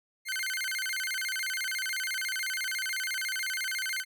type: tone with vibrato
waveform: sawtooth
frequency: 1800 Hz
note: A6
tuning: 39 cents sharp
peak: -27 dBFS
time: 0.25-4.05 s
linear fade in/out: 50 ms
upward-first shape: square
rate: 14 Hz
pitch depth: 280 cents each way
effects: none